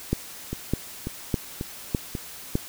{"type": "two click trains", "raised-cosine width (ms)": 3, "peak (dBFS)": [-16, -9], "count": [4, 5], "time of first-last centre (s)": [[0.53, 2.152], [0.13, 2.554]], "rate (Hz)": [1.85, 1.65], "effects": ["white hiss -41 dBFS RMS until 2.68 s"]}